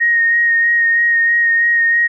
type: tone with vibrato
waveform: sine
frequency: 1864.7 Hz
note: A#6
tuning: in tune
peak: -10 dBFS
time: 0-2.08 s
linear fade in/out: 20 ms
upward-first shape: sine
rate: 3.1 Hz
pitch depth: 17 cents each way
effects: none